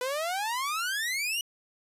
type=exponential sweep; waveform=sawtooth; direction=up; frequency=490 to 2960 Hz; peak=-25 dBFS; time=0.01-1.41 s; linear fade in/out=2 ms; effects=resampled to 32000 Hz